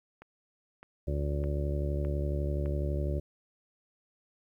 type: click train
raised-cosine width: 0.5 ms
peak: -33 dBFS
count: 5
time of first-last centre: 0.22-2.659 s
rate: 1.64 Hz
type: harmonic tone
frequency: 72 Hz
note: D2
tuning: 34 cents flat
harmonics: 1 / 2 / 3 / 4 / 5 / 6 / 7 / 8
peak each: -30 / -35 / -45 / -43 / -39 / -47 / -47 / -40 dBFS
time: 1.07-3.2 s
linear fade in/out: 10 ms
effects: 11-bit